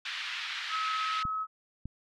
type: band-pass noise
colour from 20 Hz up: white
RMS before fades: -37 dBFS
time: 0.05-1.23 s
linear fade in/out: 5 ms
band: 1300 to 3700 Hz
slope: 24 dB/octave
type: tone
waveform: sine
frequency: 1284 Hz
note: E6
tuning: 46 cents flat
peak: -30 dBFS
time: 0.69-1.47 s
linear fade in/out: 50 ms
type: clicks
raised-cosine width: 5 ms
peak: -26 / -26 dBFS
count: 2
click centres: 1.253 / 1.856 s
effects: none